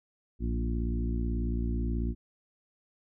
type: harmonic tone with a mistuned harmonic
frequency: 58.3 Hz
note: A#1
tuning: 1 cent sharp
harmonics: 1 / 2 / 3 / 4 / 5 / 6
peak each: -29 / -37 / -40 / -36 / -41 / -42 dBFS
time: 0.39-2.15 s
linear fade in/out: 50 ms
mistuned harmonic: 2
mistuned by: -37 cents
effects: none